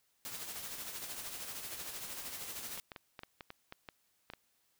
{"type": "noise with tremolo", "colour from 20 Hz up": "white", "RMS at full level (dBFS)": -42, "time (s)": [0.25, 2.8], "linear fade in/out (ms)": 0, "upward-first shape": "sine", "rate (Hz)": 13, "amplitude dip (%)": 45}
{"type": "clicks", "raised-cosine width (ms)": 0.3, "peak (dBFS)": -29, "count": 11, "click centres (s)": [2.776, 2.918, 2.962, 3.192, 3.234, 3.408, 3.504, 3.724, 3.888, 4.301, 4.336]}
{"effects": ["white hiss -75 dBFS RMS until 4.79 s"]}